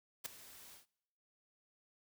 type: noise with ADSR envelope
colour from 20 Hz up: white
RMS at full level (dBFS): -38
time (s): 0.24-0.86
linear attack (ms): 20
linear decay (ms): 3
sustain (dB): -18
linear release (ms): 130
effects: noise-tail reverb RT60 1.0 s tail -26 dB re dry